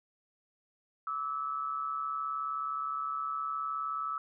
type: tone pair together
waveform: sine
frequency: 1163.7 / 1303 Hz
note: D6 / E6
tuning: -16 / -20 cents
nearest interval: major second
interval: 196 cents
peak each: -39 / -33 dBFS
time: 1.07-4.18 s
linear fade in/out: 2 ms
effects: none